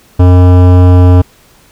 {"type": "tone with hard clipping", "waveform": "sine", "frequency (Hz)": 90.1, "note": "F#2", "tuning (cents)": -45, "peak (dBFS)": -3, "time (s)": [0.19, 1.22], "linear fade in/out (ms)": 10, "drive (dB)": 17, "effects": ["pink hiss -44 dBFS RMS until 1.71 s"]}